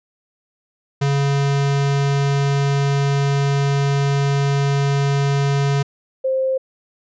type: tone pair in turn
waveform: square / sine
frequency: 140.1 / 526.1 Hz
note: C#3 / C5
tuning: +19 / +9 cents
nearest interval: octave + major seventh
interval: 2290 cents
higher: second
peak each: -16 dBFS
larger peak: neither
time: 1.01-5.83 / 6.24-6.58 s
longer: first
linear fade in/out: 10 ms
effects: resampled to 16000 Hz